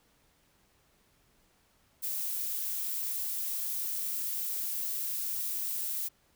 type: noise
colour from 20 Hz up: violet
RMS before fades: -34 dBFS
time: 2.02-6.09 s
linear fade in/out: 20 ms
effects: pink hiss -68 dBFS RMS until 6.35 s